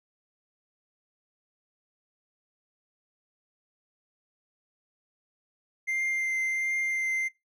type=tone with vibrato; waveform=triangle; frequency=2093 Hz; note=C7; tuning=in tune; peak=-25 dBFS; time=5.87-7.29 s; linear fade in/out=20 ms; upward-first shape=triangle; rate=1.4 Hz; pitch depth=12 cents each way; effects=noise-tail reverb RT60 0.2 s tail -20 dB re dry